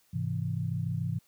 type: chord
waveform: sine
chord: Ab augmented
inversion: none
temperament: equal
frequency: 103.83 / 130.81 / 164.81 Hz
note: Ab2 / C3 / E3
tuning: 0 / 0 / 0 cents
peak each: -33 dBFS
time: 0.13-1.19 s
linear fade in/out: 10 ms
effects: white hiss -67 dBFS RMS until 1.27 s + high-pass 60 Hz 12 dB/octave